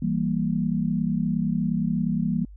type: chord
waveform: sine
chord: E diminished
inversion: none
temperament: equal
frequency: 164.81 / 196 / 233.1 Hz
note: E3 / G3 / Bb3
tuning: 0 / 0 / 0 cents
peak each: -26 dBFS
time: 0.02-2.45 s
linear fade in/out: 5 ms
effects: added 50 Hz sine -41 dBFS peak until 2.56 s